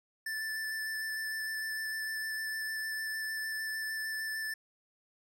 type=tone with vibrato; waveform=square; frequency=1759 Hz; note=A6; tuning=1 cent flat; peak=-35 dBFS; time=0.26-4.54 s; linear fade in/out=5 ms; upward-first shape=square; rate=6.6 Hz; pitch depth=10 cents each way; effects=none